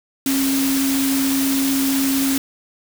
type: tone in noise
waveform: sine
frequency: 271 Hz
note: C#4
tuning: 39 cents flat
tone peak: -17 dBFS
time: 0.26-2.38 s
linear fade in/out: 2 ms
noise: white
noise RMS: -24 dBFS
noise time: 0.26-2.38 s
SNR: +4 dB
effects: none